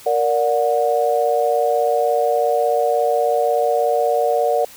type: chord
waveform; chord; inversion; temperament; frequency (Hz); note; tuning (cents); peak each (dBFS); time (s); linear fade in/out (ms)
sine; Bb augmented; none; just; 466.2 / 582.7 / 728.4; Bb4 / D5 / F#5; 0 / -14 / -27; -19; 0.06-4.65; 5
effects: white hiss -42 dBFS RMS until 4.76 s